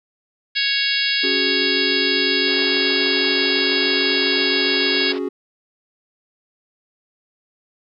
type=harmonic tone; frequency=554.4 Hz; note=C#5; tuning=in tune; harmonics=3 / 4 / 5 / 6 / 7 / 8 / 9; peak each=-25 / -25 / -25 / -25 / -25 / -25 / -25 dBFS; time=0.55-5.13 s; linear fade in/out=20 ms
type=chord; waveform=triangle; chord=C# suspended fourth; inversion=none; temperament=just; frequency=277.2 / 369.6 / 415.8 Hz; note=C#4 / F#4 / G#4; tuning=0 / -2 / +2 cents; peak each=-24 / -23 / -25 dBFS; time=1.23-5.29 s; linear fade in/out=10 ms
type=band-pass noise; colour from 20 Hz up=pink; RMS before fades=-35 dBFS; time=2.47-5.19 s; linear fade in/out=10 ms; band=450 to 5100 Hz; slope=96 dB/octave
effects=none